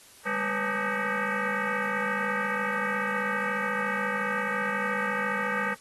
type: tone with frequency modulation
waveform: sine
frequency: 146.83 Hz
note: D3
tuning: in tune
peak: -27 dBFS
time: 0.25-5.75 s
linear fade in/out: 20 ms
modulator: 348 Hz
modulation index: 5.6
effects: white hiss -53 dBFS RMS until 5.8 s + AAC 32 kbps